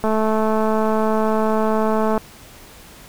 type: click train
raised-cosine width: 1 ms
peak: -7 dBFS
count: 467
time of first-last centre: 0.04-2.178 s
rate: 218 Hz
effects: pink hiss -43 dBFS RMS until 3.08 s